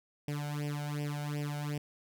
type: tone with flanger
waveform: sawtooth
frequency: 146.83 Hz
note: D3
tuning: in tune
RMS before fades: -36 dBFS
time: 0.28-1.78 s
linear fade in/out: 2 ms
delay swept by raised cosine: 0.37 to 1.37 ms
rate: 2.7 Hz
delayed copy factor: +0.9
effects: none